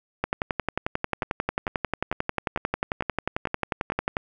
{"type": "two click trains", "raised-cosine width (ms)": 0.5, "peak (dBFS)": [-9, -18], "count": [45, 7], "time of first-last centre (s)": [[0.24, 4.169], [1.23, 3.921]], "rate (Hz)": [11.2, 2.23], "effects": []}